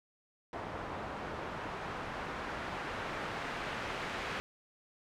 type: noise with low-pass filter sweep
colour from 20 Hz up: white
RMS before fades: -40 dBFS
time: 0.53-4.4 s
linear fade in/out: 0 ms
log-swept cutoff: 1000 to 2000 Hz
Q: 0.85
effects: none